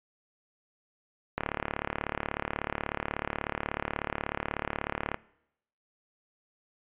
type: click train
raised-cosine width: 0.5 ms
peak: -14 dBFS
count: 138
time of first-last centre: 1.38-5.144 s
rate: 36.4 Hz
effects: noise-tail reverb RT60 0.8 s tail -22 dB re dry + resampled to 8000 Hz